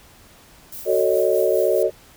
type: noise with tremolo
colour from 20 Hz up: violet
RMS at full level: -34 dBFS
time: 0.72-1.83 s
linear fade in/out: 5 ms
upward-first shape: sine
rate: 4.8 Hz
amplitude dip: 45%
type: chord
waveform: sine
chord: D# half-diminished seventh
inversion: first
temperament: just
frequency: 373.4 / 448 / 560 / 622.3 Hz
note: F#4 / A4 / C#5 / D#5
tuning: +16 / +31 / +18 / 0 cents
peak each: -21 dBFS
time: 0.85-1.91 s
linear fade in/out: 50 ms
effects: pink hiss -49 dBFS RMS until 2.16 s